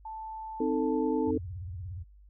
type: tone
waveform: sine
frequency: 880 Hz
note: A5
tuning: in tune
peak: -37 dBFS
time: 0.05-1.31 s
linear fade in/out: 5 ms
type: chord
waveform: sine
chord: A diminished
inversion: first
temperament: equal with one note detuned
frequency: 261.6 / 311.1 / 445.6 Hz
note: C4 / Eb4 / A4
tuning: 0 / 0 / +22 cents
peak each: -30 dBFS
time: 0.6-1.38 s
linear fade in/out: 5 ms
type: tone with vibrato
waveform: sine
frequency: 89.2 Hz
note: F2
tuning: 37 cents sharp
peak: -36 dBFS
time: 1.26-2.04 s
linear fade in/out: 20 ms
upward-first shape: sine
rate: 17 Hz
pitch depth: 240 cents each way
effects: added 50 Hz sine -52 dBFS peak until 2.29 s